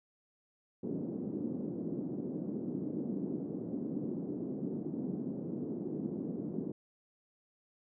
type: band-pass noise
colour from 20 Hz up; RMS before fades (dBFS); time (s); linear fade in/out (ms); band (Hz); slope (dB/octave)
white; -38; 0.83-6.72; 5; 170 to 330; 24
effects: none